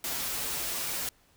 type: noise with comb filter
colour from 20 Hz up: white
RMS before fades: -33 dBFS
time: 0.04-1.09 s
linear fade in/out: 2 ms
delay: 9.9 ms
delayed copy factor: -0.7
effects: pink hiss -64 dBFS RMS until 1.36 s